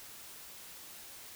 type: silence
effects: white hiss -50 dBFS RMS until 1.35 s